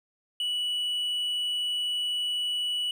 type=tone; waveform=triangle; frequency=2948 Hz; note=F#7; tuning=7 cents flat; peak=-25 dBFS; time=0.4-2.91 s; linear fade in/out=2 ms; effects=none